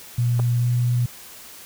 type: tone with pitch glide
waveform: sine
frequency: 120.2 to 121.81 Hz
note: B2 to B2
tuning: -46 to -23 cents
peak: -17 dBFS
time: 0.18-1.06 s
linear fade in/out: 5 ms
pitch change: +23 cents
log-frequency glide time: 0.57-0.69 s
type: clicks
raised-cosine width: 1 ms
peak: -17 dBFS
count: 2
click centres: 0.394 / 0.399 s
effects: white hiss -42 dBFS RMS until 1.65 s